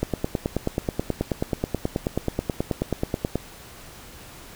click train, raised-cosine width 2 ms, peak -9 dBFS, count 32, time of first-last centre 0.03-3.356 s, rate 9.32 Hz, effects pink hiss -44 dBFS RMS until 4.55 s

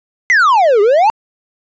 triangle exponential two-way sweep, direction down then up, 2093 to 392 to 931 Hz, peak -5 dBFS, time 0.3-1.1 s, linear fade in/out 0 ms, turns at 0.81 s, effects resampled to 16000 Hz

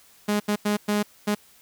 sawtooth tone bursts at uneven times, 207.7 Hz, G#3, in tune, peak -17 dBFS, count 5, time 0.28-0.4 / 0.48-0.56 / 0.65-0.77 / 0.88-1.03 / 1.27-1.35 s, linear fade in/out 10 ms, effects white hiss -55 dBFS RMS until 1.61 s

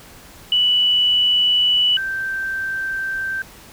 sine tone pair in turn, 2960 / 1562.6 Hz, F#7 / G6, 0 / -6 cents, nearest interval major seventh, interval 1106 cents, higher first, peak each -13 / -21 dBFS, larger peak first, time 0.52-1.97 / 1.97-3.42 s, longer neither, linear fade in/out 2 ms, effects pink hiss -43 dBFS RMS until 3.72 s

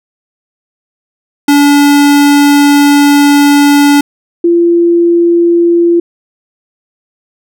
square / sine tone pair in turn, 287.2 / 342.3 Hz, D4 / F4, -39 / -35 cents, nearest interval minor third, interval 304 cents, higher second, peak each -4 dBFS, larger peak neither, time 1.48-4.01 / 4.44-6 s, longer first, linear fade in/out 5 ms, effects none

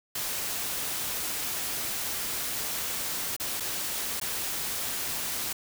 white noise with dropouts, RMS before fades -32 dBFS, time 0.15-5.53 s, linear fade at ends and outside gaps 5 ms, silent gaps 3.365-3.398 / 3.6-3.604 / 4.2-4.213 s, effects none

